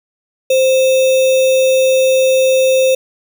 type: tone with sample-and-hold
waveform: sine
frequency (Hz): 523.3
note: C5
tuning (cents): 0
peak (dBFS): -8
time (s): 0.5-2.95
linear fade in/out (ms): 5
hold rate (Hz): 3150
effects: none